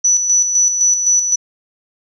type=tone with tremolo; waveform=sine; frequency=5940 Hz; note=F#8; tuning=6 cents sharp; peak=-9 dBFS; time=0.04-1.36 s; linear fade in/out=10 ms; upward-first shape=square; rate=3.9 Hz; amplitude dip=50%; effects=none